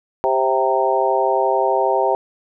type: harmonic tone with a mistuned harmonic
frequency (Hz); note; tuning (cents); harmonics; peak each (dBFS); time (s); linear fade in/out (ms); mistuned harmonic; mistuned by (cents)
131.8; C3; +13; 3 / 4 / 5 / 6 / 7; -21 / -21 / -21 / -21 / -21; 0.24-2.15; 0; 6; -26
effects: none